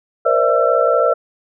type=tone cluster; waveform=sine; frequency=475.4 / 527 / 591 / 657 / 1342 Hz; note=A#4 / C5 / D5 / E5 / E6; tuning=+34 / +12 / +11 / -6 / +31 cents; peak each=-18 dBFS; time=0.25-1.14 s; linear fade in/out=10 ms; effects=none

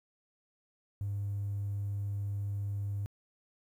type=tone; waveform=triangle; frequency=100.8 Hz; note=G2; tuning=49 cents sharp; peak=-29 dBFS; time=1.01-3.06 s; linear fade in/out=0 ms; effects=tanh soft clip ceiling -29 dBFS + 11-bit

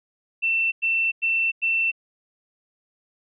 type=tone bursts; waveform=sine; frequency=2685 Hz; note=E7; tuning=31 cents sharp; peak=-19 dBFS; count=4; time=0.42-1.917 s; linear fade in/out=20 ms; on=300 ms; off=99 ms; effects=none

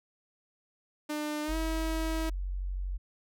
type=tone with pitch glide; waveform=sawtooth; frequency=300.1 to 321.6 Hz; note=D4 to E4; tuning=+38 to -43 cents; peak=-28 dBFS; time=1.09-2.3 s; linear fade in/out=10 ms; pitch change=+119 cents; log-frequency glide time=1.43-1.56 s
type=tone; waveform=sine; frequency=46.25 Hz; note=F#1; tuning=in tune; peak=-31 dBFS; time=1.48-2.98 s; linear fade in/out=20 ms
effects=none

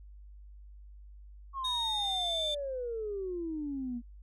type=exponential sweep; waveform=sine; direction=down; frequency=1108.7 to 232.4 Hz; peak=-33 dBFS; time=1.53-4.02 s; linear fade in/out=50 ms
type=tone with pitch glide; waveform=triangle; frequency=3729 to 3554 Hz; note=A#7 to A7; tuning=0 to +17 cents; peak=-28 dBFS; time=1.64-2.55 s; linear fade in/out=10 ms; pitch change=-83 cents; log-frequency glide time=1.8-2.25 s
effects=tanh soft clip ceiling -26 dBFS + added 50 Hz sine -48 dBFS peak until 4.22 s

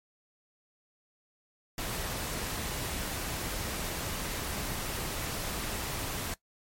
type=noise; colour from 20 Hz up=pink; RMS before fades=-35 dBFS; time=1.78-6.34 s; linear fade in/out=2 ms; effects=noise-tail reverb RT60 0.1 s tail -19 dB re dry + MP3 64 kbps

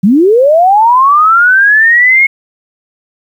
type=linear sweep; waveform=sine; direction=up; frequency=174.61 to 2185 Hz; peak=-3 dBFS; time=0.03-2.27 s; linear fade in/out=10 ms; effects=7-bit

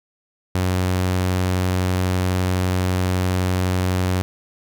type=tone; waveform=sawtooth; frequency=91.9 Hz; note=F#2; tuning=11 cents flat; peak=-14 dBFS; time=0.55-4.22 s; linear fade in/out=0 ms; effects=none

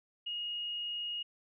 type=tone; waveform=sine; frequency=2871 Hz; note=F7; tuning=47 cents sharp; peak=-35 dBFS; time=0.26-1.23 s; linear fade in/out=10 ms; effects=none

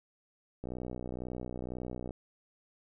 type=click train; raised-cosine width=2 ms; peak=-26 dBFS; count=92; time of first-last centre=0.64-2.108 s; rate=62 Hz; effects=none

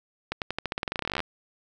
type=accelerating click train; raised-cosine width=0.3 ms; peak=-12 dBFS; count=23; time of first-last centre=0.32-1.203 s; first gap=98 ms; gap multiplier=0.9; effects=none

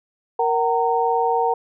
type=tone cluster; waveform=sine; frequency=467.6 / 758 / 921 Hz; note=A#4 / F#5 / A#5; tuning=+5 / +42 / -21 cents; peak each=-21 dBFS; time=0.39-1.54 s; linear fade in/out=5 ms; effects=none

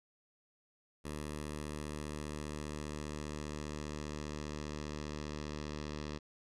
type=tone with low-pass filter sweep; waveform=10% pulse; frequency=75 Hz; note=D2; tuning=37 cents sharp; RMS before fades=-42 dBFS; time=1.04-6.19 s; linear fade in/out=20 ms; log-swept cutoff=10000 to 5300 Hz; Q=1.7; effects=none

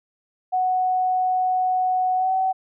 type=tone with pitch glide; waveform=sine; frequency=740 to 756.9 Hz; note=F#5 to F#5; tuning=0 to +39 cents; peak=-18 dBFS; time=0.52-2.53 s; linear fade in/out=20 ms; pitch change=+39 cents; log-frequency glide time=2.16-2.32 s; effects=none

